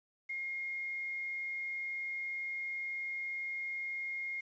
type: tone with quantisation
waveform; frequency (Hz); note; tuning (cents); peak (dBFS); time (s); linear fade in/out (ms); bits
sine; 2139; C7; +38; -36; 0.29-4.41; 10; 10
effects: resampled to 16000 Hz